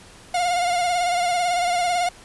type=tone with vibrato; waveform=45% pulse; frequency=707 Hz; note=F5; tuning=21 cents sharp; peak=-19 dBFS; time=0.34-2.09 s; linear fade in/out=5 ms; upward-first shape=sine; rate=18 Hz; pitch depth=44 cents each way; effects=pink hiss -46 dBFS RMS until 2.24 s + resampled to 24000 Hz